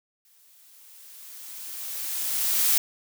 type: noise with exponential growth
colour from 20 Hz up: blue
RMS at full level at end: -20 dBFS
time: 0.25-2.78 s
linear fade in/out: 1 ms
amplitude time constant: 550 ms
effects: none